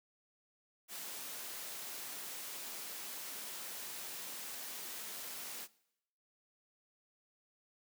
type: noise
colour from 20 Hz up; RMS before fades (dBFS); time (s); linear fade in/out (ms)
white; -45; 0.88-5.68; 50
effects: noise-tail reverb RT60 0.8 s tail -21 dB re dry + high-pass 200 Hz 12 dB/octave